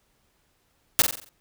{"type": "noise with echo", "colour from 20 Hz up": "white", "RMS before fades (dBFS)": -17, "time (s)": [0.99, 1.02], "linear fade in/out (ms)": 0, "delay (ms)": 45, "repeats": 6, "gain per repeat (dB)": -6, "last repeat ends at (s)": 1.29, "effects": ["pink hiss -68 dBFS RMS until 1.4 s"]}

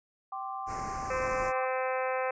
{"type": "chord", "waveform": "sine", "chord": "G suspended fourth", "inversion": "none", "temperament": "equal with one note detuned", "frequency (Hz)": [776.3, 1046.5, 1174.7], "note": ["G5", "C6", "D6"], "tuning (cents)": [-17, 0, 0], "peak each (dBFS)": [-37, -41, -39], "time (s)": [0.32, 1.65], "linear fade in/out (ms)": 5}
{"type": "band-stop noise", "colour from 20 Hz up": "pink", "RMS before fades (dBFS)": -40, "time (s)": [0.66, 1.53], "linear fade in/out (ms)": 50, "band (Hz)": [2300, 5300], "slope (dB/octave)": 48}
{"type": "harmonic tone", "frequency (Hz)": 258.6, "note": "C4", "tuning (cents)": -20, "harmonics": [2, 3, 4, 5, 6, 7, 8, 9, 10], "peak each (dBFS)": [-31, -35, -37, -39, -41, -42, -43, -44, -45], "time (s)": [1.1, 2.31], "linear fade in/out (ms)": 5}
{"effects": ["resampled to 16000 Hz"]}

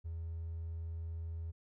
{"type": "tone with hard clipping", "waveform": "triangle", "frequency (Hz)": 82.41, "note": "E2", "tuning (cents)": 0, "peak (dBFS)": -39, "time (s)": [0.04, 1.52], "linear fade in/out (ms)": 20, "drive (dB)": 4, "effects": []}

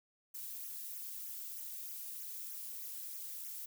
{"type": "noise with flanger", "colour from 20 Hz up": "violet", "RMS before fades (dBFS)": -45, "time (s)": [0.34, 3.66], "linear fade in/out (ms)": 10, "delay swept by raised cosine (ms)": [0.22, 2.82], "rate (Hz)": 3.2, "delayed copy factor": -1, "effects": []}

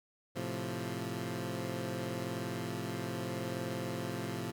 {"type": "chord", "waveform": "15% pulse", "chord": "F major", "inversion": "first", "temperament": "equal", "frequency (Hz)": [110, 130.81, 174.61], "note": ["A2", "C3", "F3"], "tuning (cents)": [0, 0, 0], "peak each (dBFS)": -34, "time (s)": [0.35, 4.52], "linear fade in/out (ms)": 20, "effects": []}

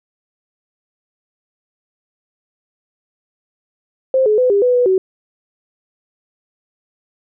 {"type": "tone with pitch steps", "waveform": "sine", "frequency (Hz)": [525, 425.8, 504, 402.3, 496.2, 492.1, 376.5], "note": ["C5", "G#4", "B4", "G4", "B4", "B4", "F#4"], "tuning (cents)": [6, 43, 35, 45, 8, -6, 30], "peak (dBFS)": -10, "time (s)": [4.14, 4.98], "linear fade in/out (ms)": 2, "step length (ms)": 120, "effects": []}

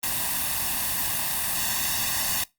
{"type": "noise with comb filter", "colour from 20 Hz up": "white", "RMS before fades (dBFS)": -26, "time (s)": [0.03, 2.44], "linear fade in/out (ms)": 5, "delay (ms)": 1.1, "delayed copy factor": 0.8, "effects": ["noise-tail reverb RT60 0.2 s tail -22 dB re dry", "Opus 32 kbps"]}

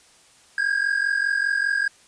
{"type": "tone pair together", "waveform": "triangle", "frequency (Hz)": [1600, 1645], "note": ["G6", "G#6"], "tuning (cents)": [35, -17], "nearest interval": "unison", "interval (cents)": 48, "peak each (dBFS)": -21, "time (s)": [0.58, 1.88], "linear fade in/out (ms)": 2, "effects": ["white hiss -54 dBFS RMS until 2.07 s", "resampled to 22050 Hz"]}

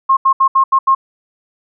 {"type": "tone bursts at uneven times", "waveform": "sine", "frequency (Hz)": 1072, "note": "C6", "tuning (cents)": 42, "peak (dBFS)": -7, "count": 6, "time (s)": [[0.09, 0.17], [0.25, 0.33], [0.4, 0.48], [0.55, 0.64], [0.72, 0.79], [0.87, 0.95]], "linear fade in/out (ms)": 10, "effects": []}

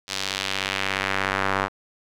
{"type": "tone with band-pass filter sweep", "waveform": "square", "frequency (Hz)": 48.41, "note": "G1", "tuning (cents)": -21, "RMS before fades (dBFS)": -26, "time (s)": [0.07, 1.69], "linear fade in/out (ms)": 50, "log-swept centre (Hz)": [4700, 1200], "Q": 1.3, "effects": []}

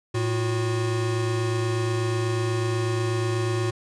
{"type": "tone pair together", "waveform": "square", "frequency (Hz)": [111.4, 362.4], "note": ["A2", "F#4"], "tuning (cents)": [22, -36], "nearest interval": "octave + minor sixth", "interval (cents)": 2042, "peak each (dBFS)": [-25, -28], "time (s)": [0.14, 3.71], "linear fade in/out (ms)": 10, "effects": ["resampled to 22050 Hz"]}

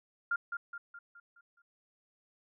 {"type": "tone with echo", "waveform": "sine", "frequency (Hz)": 1400, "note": "F6", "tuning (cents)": 4, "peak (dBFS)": -28, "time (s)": [0.31, 0.36], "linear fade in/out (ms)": 5, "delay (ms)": 210, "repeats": 6, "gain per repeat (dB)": -6, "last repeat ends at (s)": 1.62, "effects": []}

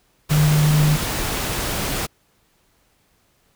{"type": "tone in noise", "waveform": "sine", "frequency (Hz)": 150.5, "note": "D3", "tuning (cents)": 43, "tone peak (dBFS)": -13, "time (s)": [0.3, 0.97], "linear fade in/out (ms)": 20, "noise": "pink", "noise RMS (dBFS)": -24, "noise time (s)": [0.29, 2.07], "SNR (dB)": 8, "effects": ["pink hiss -62 dBFS RMS until 3.55 s"]}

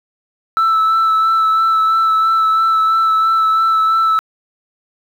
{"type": "tone with vibrato", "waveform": "sine", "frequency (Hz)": 1318.5, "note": "E6", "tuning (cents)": 0, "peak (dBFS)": -8, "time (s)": [0.57, 4.19], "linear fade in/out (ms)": 0, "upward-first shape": "sine", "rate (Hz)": 3, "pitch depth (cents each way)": 16, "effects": ["tanh soft clip ceiling -9 dBFS", "7-bit"]}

